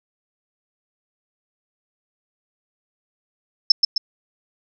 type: tone with echo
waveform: sine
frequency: 5274 Hz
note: E8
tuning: in tune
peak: -6 dBFS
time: 3.7-3.72 s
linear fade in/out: 5 ms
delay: 130 ms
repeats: 2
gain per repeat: -5 dB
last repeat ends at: 3.98 s
effects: none